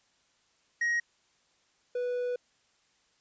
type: tone pair in turn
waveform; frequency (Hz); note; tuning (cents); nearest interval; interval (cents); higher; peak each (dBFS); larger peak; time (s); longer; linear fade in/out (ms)
triangle; 1886 / 492.1; A#6 / B4; +20 / -6; octave + major seventh; 2326; first; -24 / -27; first; 0.81-1 / 1.95-2.36; second; 5
effects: white hiss -69 dBFS RMS until 3.2 s + resampled to 16000 Hz